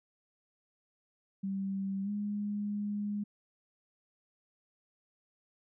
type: tone with pitch glide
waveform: sine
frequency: 194.6 to 206.1 Hz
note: G3 to G#3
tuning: -12 to -13 cents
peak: -32 dBFS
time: 1.43-3.24 s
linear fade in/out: 10 ms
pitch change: +99 cents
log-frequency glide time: 2.03-2.1 s
effects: none